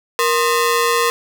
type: ring-modulated tone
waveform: sawtooth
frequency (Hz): 764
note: G5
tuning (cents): -45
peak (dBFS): -7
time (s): 0.19-1.1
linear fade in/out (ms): 0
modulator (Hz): 293
effects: none